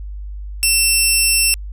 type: tone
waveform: 10% pulse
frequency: 2700 Hz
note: E7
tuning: 41 cents sharp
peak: -3 dBFS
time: 0.63-1.54 s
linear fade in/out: 0 ms
effects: added 50 Hz sine -26 dBFS peak until 1.72 s + resampled to 32000 Hz